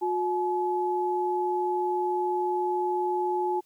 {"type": "tone pair together", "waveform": "sine", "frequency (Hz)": [360, 853.9], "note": ["F#4", "G#5"], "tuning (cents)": [-47, 48], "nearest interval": "octave + minor third", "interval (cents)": 1495, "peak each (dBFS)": -27, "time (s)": [0.01, 3.61], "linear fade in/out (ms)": 20, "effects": ["white hiss -66 dBFS RMS until 3.65 s"]}